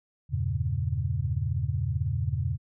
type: chord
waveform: sine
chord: E diminished seventh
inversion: none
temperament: equal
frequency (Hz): 82.41 / 98 / 116.54 / 138.59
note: E2 / G2 / Bb2 / Db3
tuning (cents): 0 / 0 / 0 / 0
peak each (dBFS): -31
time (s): 0.29-2.58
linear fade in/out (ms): 50
effects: none